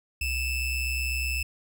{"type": "ring-modulated tone", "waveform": "square", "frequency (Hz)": 1296, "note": "E6", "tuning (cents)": -30, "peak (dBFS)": -24, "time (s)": [0.21, 1.43], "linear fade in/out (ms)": 5, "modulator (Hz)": 1360, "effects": []}